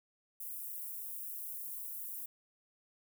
white high-pass noise, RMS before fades -43 dBFS, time 0.4-2.26 s, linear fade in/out 5 ms, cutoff 11000 Hz, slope 24 dB/octave, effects none

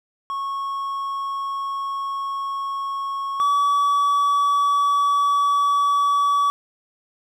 triangle tone pair in turn, 1100 / 1142.2 Hz, C#6 / D6, -14 / -49 cents, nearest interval minor second, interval 65 cents, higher second, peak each -22 / -14 dBFS, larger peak second, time 0.3-3.4 / 3.4-6.5 s, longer neither, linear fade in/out 0 ms, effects none

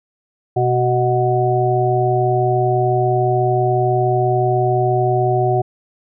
harmonic tone with a mistuned harmonic, 124.7 Hz, B2, 17 cents sharp, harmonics 1 / 3 / 5 / 6, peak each -18 / -18 / -23 / -18 dBFS, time 0.56-5.62 s, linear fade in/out 10 ms, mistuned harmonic 6, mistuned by -25 cents, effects none

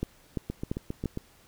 two click trains, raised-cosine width 3 ms, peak -19 / -16 dBFS, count 6 / 4, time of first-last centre 0.5-1.174 / 0.03-1.057 s, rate 7.42 / 2.92 Hz, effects pink hiss -59 dBFS RMS until 1.47 s

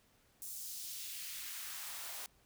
white noise with high-pass filter sweep, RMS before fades -45 dBFS, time 0.42-2.26 s, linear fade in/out 0 ms, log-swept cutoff 7700 to 570 Hz, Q 1.1, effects pink hiss -70 dBFS RMS until 2.45 s

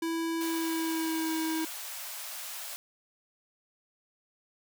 square tone with pitch glide, 329.6 to 320.4 Hz, E4 to E4, 0 to -49 cents, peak -30 dBFS, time 0.02-1.65 s, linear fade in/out 5 ms, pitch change -49 cents, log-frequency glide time 0.41-1.36 s
white high-pass noise, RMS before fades -40 dBFS, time 0.41-2.76 s, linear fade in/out 0 ms, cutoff 560 Hz, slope 48 dB/octave
effects none

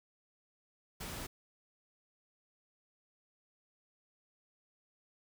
pink noise, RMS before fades -43 dBFS, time 1-1.27 s, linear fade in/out 10 ms, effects none

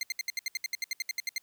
20% pulse tone bursts, 2093 Hz, C7, in tune, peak -24 dBFS, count 16, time 0.01-1.381 s, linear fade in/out 2 ms, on 21 ms, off 69 ms, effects white hiss -68 dBFS RMS until 1.42 s

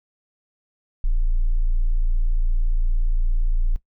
sine tone, 28.67 Hz, A#0, 28 cents flat, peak -15 dBFS, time 1.04-3.76 s, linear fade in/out 0 ms, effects noise-tail reverb RT60 0.1 s tail -17 dB re dry + tanh soft clip ceiling -11 dBFS

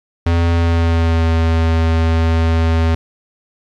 square tone with pitch glide, 84.6 to 81.86 Hz, E2 to E2, +45 to -12 cents, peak -12 dBFS, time 0.26-2.95 s, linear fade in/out 5 ms, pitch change -57 cents, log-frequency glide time 0.52-1.32 s, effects low-pass 4000 Hz 12 dB/octave + 8-bit

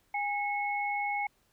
sine tone pair together, 817.7 / 2187 Hz, G#5 / C#7, -27 / -24 cents, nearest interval octave + perfect fourth, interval 1703 cents, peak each -31 / -33 dBFS, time 0.14-1.27 s, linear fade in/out 5 ms, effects pink hiss -70 dBFS RMS until 1.52 s

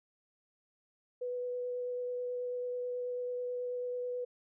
sine tone with vibrato, 493.9 Hz, B4, in tune, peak -34 dBFS, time 1.21-4.25 s, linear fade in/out 10 ms, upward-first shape sine, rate 9.2 Hz, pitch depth 8 cents each way, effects none

